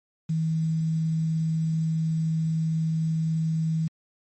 sine tone with quantisation, 160.4 Hz, E3, 47 cents flat, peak -22 dBFS, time 0.29-3.88 s, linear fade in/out 10 ms, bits 8, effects MP3 32 kbps

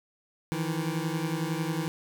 25% pulse beating tone pair, 156.9 / 167.9 Hz, D#3 / E3, +15 / +32 cents, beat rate 11 Hz, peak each -27 / -28 dBFS, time 0.52-1.88 s, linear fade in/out 0 ms, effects none

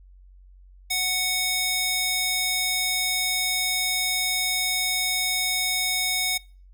square tone with high-pass filter, 740 Hz, F#5, in tune, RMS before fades -25 dBFS, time 0.9-6.38 s, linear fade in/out 10 ms, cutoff 2600 Hz, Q 0.78, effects noise-tail reverb RT60 0.4 s tail -25 dB re dry + added 46 Hz sine -47 dBFS peak until 6.73 s

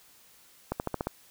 accelerating click train, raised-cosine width 1 ms, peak -15 dBFS, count 6, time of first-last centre 0.72-1.07 s, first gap 79 ms, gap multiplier 0.94, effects white hiss -58 dBFS RMS until 1.3 s

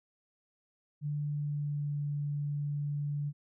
sine tone with pitch glide, 147.2 to 145.34 Hz, D3 to D3, +4 to -18 cents, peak -31 dBFS, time 1.01-3.33 s, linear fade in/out 50 ms, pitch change -22 cents, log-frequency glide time 1.2-1.99 s, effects none

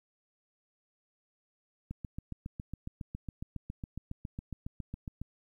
click train, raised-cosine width 5 ms, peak -26 dBFS, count 25, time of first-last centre 1.91-5.216 s, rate 7.26 Hz, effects 11-bit

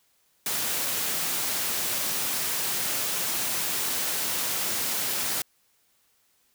white high-pass noise, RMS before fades -28 dBFS, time 0.46-5.42 s, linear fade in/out 2 ms, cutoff 100 Hz, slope 24 dB/octave, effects white hiss -67 dBFS RMS until 6.54 s

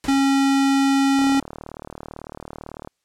pink noise with exponential decay, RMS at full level -29 dBFS, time 0.04-0.35 s, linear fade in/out 0 ms, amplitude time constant 67 ms
square tone, 273.6 Hz, C#4, 23 cents flat, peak -16 dBFS, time 0.08-1.4 s, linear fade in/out 5 ms
click train, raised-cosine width 1 ms, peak -20 dBFS, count 65, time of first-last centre 1.19-2.874 s, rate 38 Hz
effects white hiss -74 dBFS RMS until 3.04 s + low-pass 9000 Hz 12 dB/octave

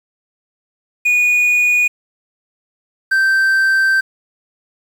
triangle tone pair in turn, 2458 / 1559.7 Hz, D#7 / G6, -22 / -9 cents, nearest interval minor sixth, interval 787 cents, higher first, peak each -9 dBFS, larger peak neither, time 1.05-1.88 / 3.11-4.01 s, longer second, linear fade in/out 10 ms, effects 7-bit

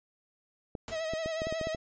clicks, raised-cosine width 2 ms, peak -23 dBFS, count 9, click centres 0.752 / 1.136 / 1.26 / 1.419 / 1.47 / 1.525 / 1.613 / 1.671 / 1.748 s
pink noise with exponential decay, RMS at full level -38 dBFS, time 0.88-1.08 s, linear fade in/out 1 ms, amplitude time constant 43 ms
45% pulse tone with vibrato, 642 Hz, E5, 46 cents flat, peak -32 dBFS, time 0.91-1.76 s, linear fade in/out 20 ms, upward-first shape sine, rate 11 Hz, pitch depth 42 cents each way
effects resampled to 16000 Hz

